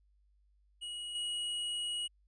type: tone with level steps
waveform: square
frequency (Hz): 2904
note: F#7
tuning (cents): -33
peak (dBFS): -40 / -35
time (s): 0.81-2.08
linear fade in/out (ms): 20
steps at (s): 1.15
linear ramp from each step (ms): 2
effects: added 50 Hz sine -66 dBFS peak until 2.27 s + resampled to 22050 Hz